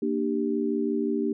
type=chord; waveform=sine; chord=G minor; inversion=first; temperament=equal with one note detuned; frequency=233.1 / 298.8 / 392 Hz; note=Bb3 / D4 / G4; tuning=0 / +30 / 0 cents; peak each=-28 dBFS; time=0.02-1.33 s; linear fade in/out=5 ms; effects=none